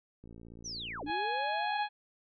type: click train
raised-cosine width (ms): 3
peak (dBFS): -38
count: 50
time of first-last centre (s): 0.24-1.098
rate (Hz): 57.1
type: linear two-way sweep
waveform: sine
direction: down then up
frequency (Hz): 6210 to 278.3 to 862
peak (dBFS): -38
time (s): 0.64-1.85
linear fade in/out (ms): 20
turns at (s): 1.04
type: harmonic tone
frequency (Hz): 834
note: G#5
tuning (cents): +7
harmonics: 1 / 2 / 3 / 4 / 5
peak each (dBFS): -32 / -38 / -42 / -44 / -46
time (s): 1.06-1.89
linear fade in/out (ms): 50
effects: none